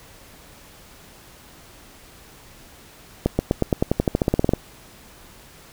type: accelerating click train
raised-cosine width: 2 ms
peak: -4 dBFS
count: 17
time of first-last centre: 3.26-4.536 s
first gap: 130 ms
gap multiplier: 0.93
effects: pink hiss -47 dBFS RMS until 5.72 s